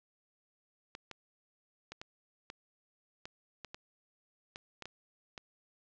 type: clicks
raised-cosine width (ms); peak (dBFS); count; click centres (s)
0.2; -26; 12; 0.951 / 1.113 / 1.92 / 2.015 / 2.501 / 3.255 / 3.647 / 3.745 / 4.559 / 4.823 / 4.856 / 5.378
effects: low-pass 6000 Hz 12 dB/octave + 11-bit